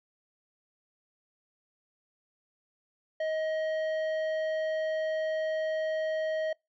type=tone with tanh clipping; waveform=triangle; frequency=630 Hz; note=D#5; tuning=21 cents sharp; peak=-30 dBFS; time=3.2-6.53 s; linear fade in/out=5 ms; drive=14 dB; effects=noise-tail reverb RT60 0.2 s tail -26 dB re dry